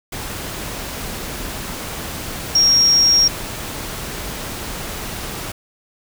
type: tone in noise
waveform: sine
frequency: 5588 Hz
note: F8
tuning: in tune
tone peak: -10 dBFS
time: 2.55-3.28 s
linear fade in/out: 5 ms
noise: pink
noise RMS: -28 dBFS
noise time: 0.12-5.52 s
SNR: +15 dB
effects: none